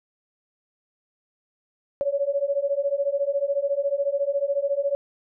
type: beating tone pair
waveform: sine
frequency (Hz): 554.4 / 568.4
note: C#5 / C#5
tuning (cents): 0 / +43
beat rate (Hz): 14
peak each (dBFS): -25 / -24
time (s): 2.01-4.95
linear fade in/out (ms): 0
effects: none